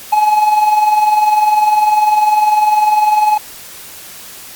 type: tone with tremolo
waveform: triangle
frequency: 848 Hz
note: G#5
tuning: 36 cents sharp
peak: -4 dBFS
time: 0.12-3.38 s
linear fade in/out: 10 ms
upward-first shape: sine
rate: 20 Hz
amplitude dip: 55%
effects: white hiss -33 dBFS RMS until 4.55 s + Opus 48 kbps